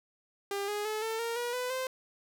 sawtooth tone with pitch steps, 400 / 415.1 / 430.7 / 446.9 / 463.7 / 481.2 / 499.3 / 518.1 Hz, G4 / G#4 / A4 / A4 / A#4 / B4 / B4 / C5, +35 / -1 / -37 / +27 / -9 / -45 / +19 / -17 cents, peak -28 dBFS, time 0.51-1.87 s, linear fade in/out 2 ms, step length 170 ms, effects none

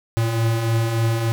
square beating tone pair, 111.2 / 114.6 Hz, A2 / A#2, +19 / -29 cents, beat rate 3.4 Hz, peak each -28 / -19 dBFS, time 0.17-1.32 s, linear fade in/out 0 ms, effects none

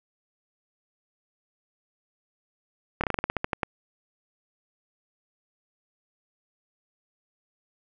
slowing click train, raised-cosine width 0.5 ms, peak -10 dBFS, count 12, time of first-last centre 3.01-3.632 s, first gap 27 ms, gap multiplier 1.14, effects none

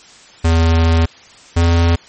square tone pair in turn, 82.41 / 84.48 Hz, E2 / E2, 0 / +43 cents, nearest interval unison, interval 43 cents, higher second, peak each -10 dBFS, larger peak neither, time 0.44-1.06 / 1.56-1.96 s, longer first, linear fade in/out 10 ms, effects white hiss -42 dBFS RMS until 2.08 s + MP3 32 kbps

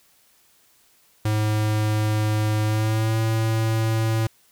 square tone with pitch glide, 107.2 to 111.62 Hz, A2 to A2, -45 to +25 cents, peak -20 dBFS, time 1.25-4.27 s, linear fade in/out 5 ms, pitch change +70 cents, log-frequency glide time 2.64-3.18 s, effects white hiss -59 dBFS RMS until 4.51 s

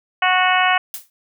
harmonic tone, 368.1 Hz, F#4, 9 cents flat, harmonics 2 / 3 / 4 / 5 / 6 / 7 / 8, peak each -18 / -20 / -21 / -22 / -23 / -23 / -24 dBFS, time 0.22-0.78 s, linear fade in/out 5 ms
blue noise with exponential decay, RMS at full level -25 dBFS, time 0.94-1.1 s, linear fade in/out 1 ms, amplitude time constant 33 ms
effects none

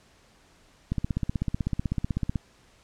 click train, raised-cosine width 5 ms, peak -14 dBFS, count 24, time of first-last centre 0.92-2.357 s, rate 16 Hz, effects pink hiss -59 dBFS RMS until 2.83 s + low-pass 8000 Hz 12 dB/octave

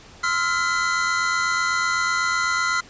square tone cluster, 1040 / 1310 / 1398 / 2016 Hz, C6 / E6 / F6 / B6, -11 / -11 / +1 / +35 cents, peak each -31 / -28 / -23 / -27 dBFS, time 0.23-2.81 s, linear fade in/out 10 ms, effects pink hiss -46 dBFS RMS until 2.89 s + resampled to 16000 Hz

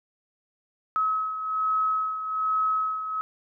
sine beating tone pair, 1282 / 1283.2 Hz, E6 / E6, -49 / -47 cents, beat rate 1.2 Hz, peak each -24 / -31 dBFS, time 0.96-3.21 s, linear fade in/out 0 ms, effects none

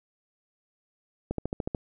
click train, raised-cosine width 2 ms, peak -16 dBFS, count 7, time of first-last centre 1.31-1.748 s, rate 13.7 Hz, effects none

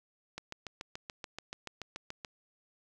click train, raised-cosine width 0.2 ms, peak -23 dBFS, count 14, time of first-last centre 0.38-2.248 s, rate 6.96 Hz, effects none

